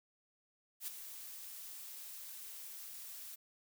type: noise with ADSR envelope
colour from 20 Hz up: blue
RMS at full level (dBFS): -40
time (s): 0.8-3.36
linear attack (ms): 76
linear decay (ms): 9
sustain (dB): -9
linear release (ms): 17
effects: none